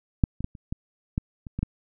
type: clicks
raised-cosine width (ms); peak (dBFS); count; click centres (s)
5; -6 / -20 / -15 / -30 / -17 / -12 / -25 / -17 / -12; 9; 0.238 / 0.406 / 0.444 / 0.552 / 0.725 / 1.179 / 1.468 / 1.59 / 1.63
effects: none